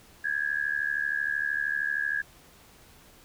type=tone with amplitude modulation; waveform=sine; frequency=1661.2 Hz; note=G#6; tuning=in tune; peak=-22 dBFS; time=0.24-2.22 s; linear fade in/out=10 ms; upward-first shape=sine; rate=73 Hz; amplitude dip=90%; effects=pink hiss -55 dBFS RMS until 3.24 s